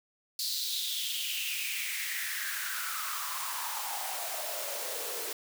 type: noise with high-pass filter sweep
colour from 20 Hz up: white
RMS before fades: -35 dBFS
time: 0.39-5.33 s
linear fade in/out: 2 ms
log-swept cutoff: 4500 to 420 Hz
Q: 5.5
effects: none